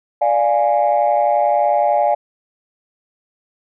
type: chord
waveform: sine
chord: D diminished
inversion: none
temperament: equal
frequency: 587.3 / 698.5 / 830.6 Hz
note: D5 / F5 / Ab5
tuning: 0 / 0 / 0 cents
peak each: -16 dBFS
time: 0.21-2.15 s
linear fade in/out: 10 ms
effects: tanh soft clip ceiling -6 dBFS